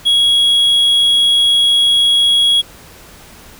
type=tone; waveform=triangle; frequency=3322 Hz; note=G#7; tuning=in tune; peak=-7 dBFS; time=0.05-2.62 s; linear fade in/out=20 ms; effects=pink hiss -39 dBFS RMS until 3.59 s